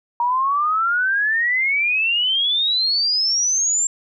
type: exponential sweep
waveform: sine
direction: up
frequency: 941 to 7459 Hz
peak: -16 dBFS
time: 0.2-3.87 s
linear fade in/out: 2 ms
effects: none